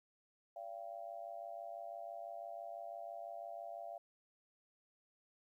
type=tone with amplitude modulation; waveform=sine; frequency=682 Hz; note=F5; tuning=41 cents flat; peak=-40 dBFS; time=0.56-3.98 s; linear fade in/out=5 ms; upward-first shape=sine; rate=106 Hz; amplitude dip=100%; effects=13-bit